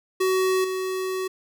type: tone with level steps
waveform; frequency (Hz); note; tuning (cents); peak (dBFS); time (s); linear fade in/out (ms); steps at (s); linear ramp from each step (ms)
square; 375.1; F#4; +24; -20 / -26; 0.2-1.28; 10; 0.64; 5
effects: none